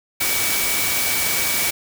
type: tone in noise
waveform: sine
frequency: 2275 Hz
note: C#7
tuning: 44 cents sharp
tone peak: -26 dBFS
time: 0.2-1.71 s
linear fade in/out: 10 ms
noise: white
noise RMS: -21 dBFS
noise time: 0.2-1.71 s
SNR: -8 dB
effects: none